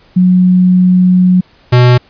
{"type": "tone pair in turn", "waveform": ["sine", "square"], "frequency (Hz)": [182.4, 123.57], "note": ["F#3", "B2"], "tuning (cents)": [-24, 1], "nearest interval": "perfect fifth", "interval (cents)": 675, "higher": "first", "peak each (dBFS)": -4, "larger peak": "neither", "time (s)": [[0.16, 1.41], [1.72, 1.98]], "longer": "first", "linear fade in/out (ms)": 10, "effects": ["pink hiss -46 dBFS RMS until 2.09 s", "resampled to 11025 Hz"]}